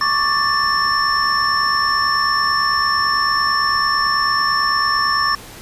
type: tone cluster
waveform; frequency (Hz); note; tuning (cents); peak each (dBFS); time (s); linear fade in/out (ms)
sine; 1109 / 1178 / 1768 / 5400; C#6 / D6 / A6 / E8; 0 / +5 / +8 / +41; -20; 0.01-5.35; 2
effects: pink hiss -37 dBFS RMS until 5.61 s + resampled to 32000 Hz